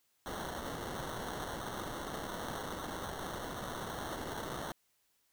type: noise with sample-and-hold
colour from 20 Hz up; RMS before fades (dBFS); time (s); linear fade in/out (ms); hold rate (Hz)
white; -41; 0.26-4.72; 0; 2450
effects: white hiss -75 dBFS RMS until 5.32 s